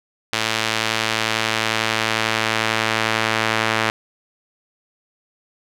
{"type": "tone with band-pass filter sweep", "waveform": "sawtooth", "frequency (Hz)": 111.1, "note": "A2", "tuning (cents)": 17, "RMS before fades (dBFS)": -21, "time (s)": [0.33, 3.9], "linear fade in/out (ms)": 0, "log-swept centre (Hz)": [3300, 2000], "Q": 0.84, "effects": []}